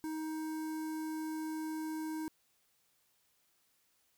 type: tone with notch filter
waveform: square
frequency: 314.3 Hz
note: D#4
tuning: 18 cents sharp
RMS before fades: -39 dBFS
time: 0.04-2.28 s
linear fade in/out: 0 ms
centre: 3100 Hz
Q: 0.64
effects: white hiss -74 dBFS RMS until 4.17 s